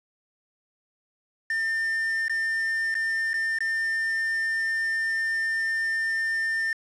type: tone with dropouts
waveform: triangle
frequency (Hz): 1802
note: A6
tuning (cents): +41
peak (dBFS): -22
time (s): 1.5-6.73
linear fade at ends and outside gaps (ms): 2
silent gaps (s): 2.282-2.296 / 2.943-2.951 / 3.333-3.34 / 3.587-3.605
effects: resampled to 22050 Hz + 8-bit